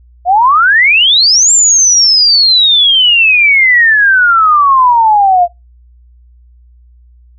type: exponential two-way sweep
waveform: sine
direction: up then down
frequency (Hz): 687 to 7459 to 687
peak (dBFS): -4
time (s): 0.25-5.48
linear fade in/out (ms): 50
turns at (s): 1.52
effects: noise-tail reverb RT60 0.2 s tail -22 dB re dry + added 60 Hz sine -39 dBFS peak until 7.38 s